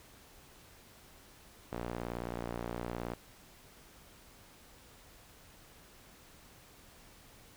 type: tone with band-pass filter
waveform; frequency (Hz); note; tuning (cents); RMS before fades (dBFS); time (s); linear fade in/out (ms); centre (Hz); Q
sawtooth; 59; A#1; +22; -40; 1.72-3.14; 5; 610; 0.61
effects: pink hiss -58 dBFS RMS until 7.56 s